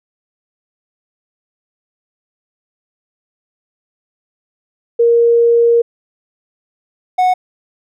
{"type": "tone pair in turn", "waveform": ["sine", "triangle"], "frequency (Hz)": [468.5, 735.4], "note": ["A#4", "F#5"], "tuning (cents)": [9, -11], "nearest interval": "minor sixth", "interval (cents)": 780, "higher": "second", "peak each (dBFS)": -7, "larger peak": "neither", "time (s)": [[4.99, 5.82], [7.18, 7.34]], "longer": "first", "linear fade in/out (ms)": 10, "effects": []}